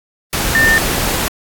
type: tone in noise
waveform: sine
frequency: 1800 Hz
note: A6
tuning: 39 cents sharp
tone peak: -9 dBFS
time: 0.55-0.78 s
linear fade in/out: 0 ms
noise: pink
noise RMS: -17 dBFS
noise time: 0.33-1.28 s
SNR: +5 dB
effects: AAC 64 kbps